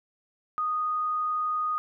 sine tone, 1239 Hz, D#6, 8 cents flat, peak -25 dBFS, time 0.58-1.78 s, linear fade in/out 0 ms, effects none

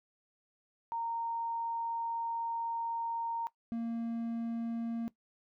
sine / triangle tone pair in turn, 924 / 231 Hz, A#5 / A#3, -16 / -16 cents, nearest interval 2 octaves, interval 2400 cents, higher first, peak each -33 / -31 dBFS, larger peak second, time 0.92-3.47 / 3.72-5.08 s, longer first, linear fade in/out 0 ms, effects noise-tail reverb RT60 0.1 s tail -18 dB re dry

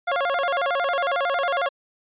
25% pulse tone with vibrato, 622.3 Hz, D#5, in tune, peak -17 dBFS, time 0.07-1.69 s, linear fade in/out 10 ms, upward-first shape square, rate 11 Hz, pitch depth 210 cents each way, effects resampled to 8000 Hz

